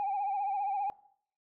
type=tone with vibrato; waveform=sine; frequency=800 Hz; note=G5; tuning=35 cents sharp; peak=-28 dBFS; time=0-0.9 s; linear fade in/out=0 ms; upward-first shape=sine; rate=15 Hz; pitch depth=71 cents each way; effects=noise-tail reverb RT60 0.6 s tail -20 dB re dry + tanh soft clip ceiling -26 dBFS